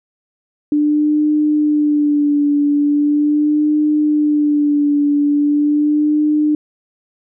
sine tone with vibrato, 295.6 Hz, D4, 11 cents sharp, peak -11 dBFS, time 0.72-6.55 s, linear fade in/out 2 ms, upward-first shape sine, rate 0.4 Hz, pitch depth 35 cents each way, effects none

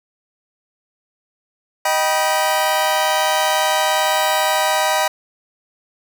sawtooth chord, Eb augmented, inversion none, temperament just, 622.3 / 777.8 / 972.3 Hz, Eb5 / G5 / B5, 0 / -14 / -27 cents, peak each -16 dBFS, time 1.85-5.08 s, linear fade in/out 5 ms, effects none

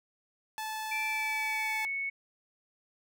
sawtooth tone, 870 Hz, A5, 20 cents flat, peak -31 dBFS, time 0.58-1.85 s, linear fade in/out 0 ms
sine tone with pitch glide, 2341 to 2211 Hz, D7 to C#7, -6 to -5 cents, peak -31 dBFS, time 0.91-2.1 s, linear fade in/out 10 ms, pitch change -99 cents, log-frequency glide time 1.06-1.86 s
effects none

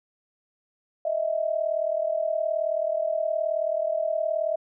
sine tone pair together, 622.3 / 661.2 Hz, D#5 / E5, 0 / +5 cents, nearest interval minor second, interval 105 cents, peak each -26 dBFS, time 1.05-4.56 s, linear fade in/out 5 ms, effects none

